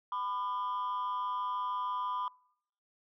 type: tone pair together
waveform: sine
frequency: 1000 / 1206.2 Hz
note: B5 / D6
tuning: +21 / +46 cents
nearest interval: minor third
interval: 325 cents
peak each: -32 / -35 dBFS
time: 0.12-2.28 s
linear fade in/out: 2 ms
effects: noise-tail reverb RT60 0.7 s tail -26 dB re dry + tanh soft clip ceiling -29 dBFS